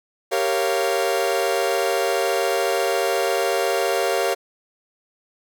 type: chord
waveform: 40% pulse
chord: G half-diminished seventh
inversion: none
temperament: equal with one note detuned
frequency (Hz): 392 / 466.2 / 554.4 / 692.4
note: G4 / Bb4 / Db5 / F5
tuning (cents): 0 / 0 / 0 / -15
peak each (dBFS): -24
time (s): 0.31-4.35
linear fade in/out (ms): 20
effects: none